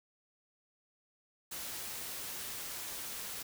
white noise, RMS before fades -42 dBFS, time 1.51-3.43 s, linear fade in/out 10 ms, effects none

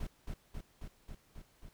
brown noise with echo, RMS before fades -38 dBFS, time 0-0.07 s, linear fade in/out 5 ms, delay 270 ms, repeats 6, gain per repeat -2 dB, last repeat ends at 1.69 s, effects pink hiss -68 dBFS RMS until 1.73 s

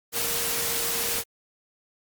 sine tone in noise, 466.2 Hz, A#4, in tune, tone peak -37 dBFS, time 0.12-1.24 s, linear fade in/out 50 ms, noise white, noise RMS -27 dBFS, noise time 0.12-1.24 s, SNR -13 dB, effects Opus 48 kbps

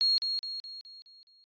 sine tone with echo, 4282 Hz, C8, 39 cents sharp, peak -22 dBFS, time 0.01-0.18 s, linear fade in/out 0 ms, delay 210 ms, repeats 6, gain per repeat -6 dB, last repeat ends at 1.44 s, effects resampled to 11025 Hz

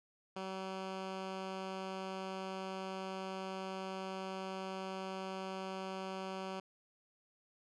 10% pulse tone, 190 Hz, F#3, 46 cents sharp, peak -32 dBFS, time 0.36-6.6 s, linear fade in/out 5 ms, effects low-pass 5000 Hz 12 dB/octave

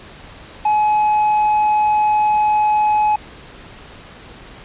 sine tone with tanh clipping, 847 Hz, G#5, 34 cents sharp, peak -13 dBFS, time 0.65-3.16 s, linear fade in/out 5 ms, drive 3 dB, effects pink hiss -39 dBFS RMS until 4.64 s + resampled to 8000 Hz

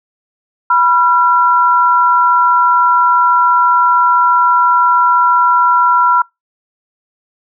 sine tone pair together, 982.1 / 1367 Hz, B5 / F6, -10 / -37 cents, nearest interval tritone, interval 573 cents, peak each -10 dBFS, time 0.7-6.22 s, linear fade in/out 5 ms, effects noise-tail reverb RT60 0.2 s tail -26 dB re dry

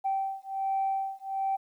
sine beating tone pair, 776 / 777.3 Hz, G5 / G5, -18 / -15 cents, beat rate 1.3 Hz, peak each -30 dBFS, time 0.04-1.57 s, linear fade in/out 20 ms, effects tanh soft clip ceiling -21 dBFS + 11-bit

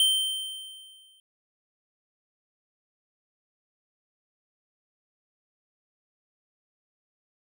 square tone with exponential decay, 3116 Hz, G7, 11 cents flat, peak -18 dBFS, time 0-1.2 s, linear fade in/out 1 ms, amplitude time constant 260 ms, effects none

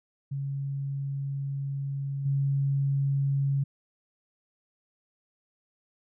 sine tone with level steps, 138.59 Hz, C#3, in tune, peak -29 / -23 dBFS, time 0.31-3.64 s, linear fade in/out 10 ms, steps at 2.25 s, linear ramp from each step 10 ms, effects none

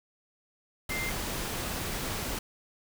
sine tone in noise, 2093 Hz, C7, in tune, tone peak -33 dBFS, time 0.9-1.1 s, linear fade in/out 5 ms, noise pink, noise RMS -34 dBFS, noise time 0.89-2.39 s, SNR -2 dB, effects none

